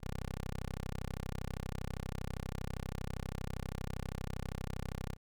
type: tone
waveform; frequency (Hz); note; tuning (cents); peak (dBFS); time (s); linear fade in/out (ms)
10% pulse; 32.54; C1; -9; -30; 0-5.17; 50
effects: none